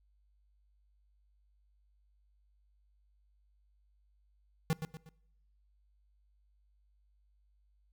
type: tone with echo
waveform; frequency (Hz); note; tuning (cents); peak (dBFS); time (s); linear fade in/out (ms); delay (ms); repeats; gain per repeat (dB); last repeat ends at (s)
square; 159.3; D#3; +41; -28; 4.7-4.73; 0; 120; 3; -8; 5.09
effects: noise-tail reverb RT60 0.8 s tail -22 dB re dry + added 50 Hz sine -67 dBFS peak until 7.92 s